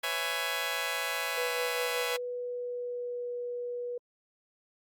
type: chord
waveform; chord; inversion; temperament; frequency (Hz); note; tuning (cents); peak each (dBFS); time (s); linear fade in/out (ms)
10% pulse; C# minor seventh; third; just; 498.9 / 554.4 / 665.2 / 831.5; B4 / C#5 / E5 / G#5; +17 / 0 / +16 / +2; -29; 0.03-2.17; 10
type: tone with pitch glide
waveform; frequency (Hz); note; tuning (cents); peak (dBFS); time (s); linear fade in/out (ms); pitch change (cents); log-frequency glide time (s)
sine; 493.9 to 486; B4 to B4; 0 to -28; -33; 1.37-3.98; 5; -28; 1.76-3.32
effects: Opus 48 kbps